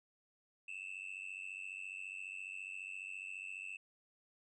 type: tone with amplitude modulation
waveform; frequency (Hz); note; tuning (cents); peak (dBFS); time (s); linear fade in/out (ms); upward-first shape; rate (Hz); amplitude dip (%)
triangle; 2641; E7; +3; -38; 0.68-3.77; 5; sine; 94.6; 95
effects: resampled to 22050 Hz